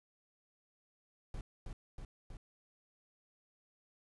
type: noise with echo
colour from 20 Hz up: brown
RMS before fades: -42 dBFS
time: 1.34-1.41 s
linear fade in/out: 2 ms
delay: 320 ms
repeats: 3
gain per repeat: -2 dB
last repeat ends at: 2.37 s
effects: resampled to 24000 Hz